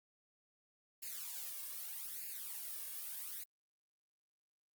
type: noise with flanger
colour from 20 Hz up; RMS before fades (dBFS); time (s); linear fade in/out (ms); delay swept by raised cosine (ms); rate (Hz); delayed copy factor
blue; -45; 1.02-3.44; 10; 0.42 to 1.82; 0.81; +0.8
effects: Opus 48 kbps